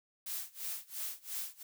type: noise with tremolo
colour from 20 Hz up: blue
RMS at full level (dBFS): -38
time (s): 0.26-1.63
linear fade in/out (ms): 5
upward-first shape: sine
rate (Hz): 2.9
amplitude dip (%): 95
effects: none